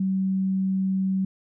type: tone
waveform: sine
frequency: 190.6 Hz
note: G3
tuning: 48 cents flat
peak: -21 dBFS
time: 0-1.25 s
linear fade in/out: 5 ms
effects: none